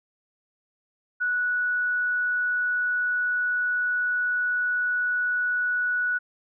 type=tone; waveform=sine; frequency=1472 Hz; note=F#6; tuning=9 cents flat; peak=-22 dBFS; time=1.2-6.19 s; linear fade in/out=20 ms; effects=none